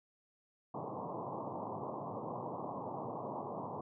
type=band-pass noise; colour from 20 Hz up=white; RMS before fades=-42 dBFS; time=0.74-3.81 s; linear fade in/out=5 ms; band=100 to 1100 Hz; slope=96 dB/octave; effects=none